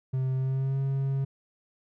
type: tone with pitch glide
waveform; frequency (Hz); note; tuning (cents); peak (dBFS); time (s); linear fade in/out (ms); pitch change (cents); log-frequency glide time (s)
triangle; 130.81 to 136.05; C3 to C#3; 0 to -32; -23; 0.13-1.25; 10; +68; 0.35-0.79
effects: none